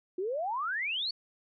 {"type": "exponential sweep", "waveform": "sine", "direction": "up", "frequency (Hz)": [349.2, 4565], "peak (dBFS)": -30, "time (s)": [0.18, 1.11], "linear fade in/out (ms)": 5, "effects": []}